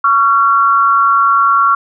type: tone pair together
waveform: sine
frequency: 1120 / 1370.1 Hz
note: C#6 / F6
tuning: +18 / -34 cents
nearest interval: minor third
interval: 348 cents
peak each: -10 dBFS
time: 0.04-1.75 s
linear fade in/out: 5 ms
effects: none